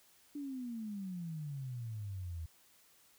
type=exponential sweep; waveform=sine; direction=down; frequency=295.3 to 79.2 Hz; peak=-39 dBFS; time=0.35-2.46 s; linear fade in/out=5 ms; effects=white hiss -66 dBFS RMS until 3.18 s